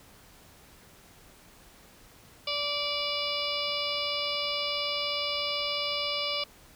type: harmonic tone with a mistuned harmonic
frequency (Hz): 581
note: D5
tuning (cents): -19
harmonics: 1 / 2 / 4 / 5 / 6 / 7 / 8 / 9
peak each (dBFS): -36 / -38 / -36 / -35 / -36 / -39 / -36 / -40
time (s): 2.47-6.44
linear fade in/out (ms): 5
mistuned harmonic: 8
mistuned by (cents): +44
effects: pink hiss -55 dBFS RMS until 6.75 s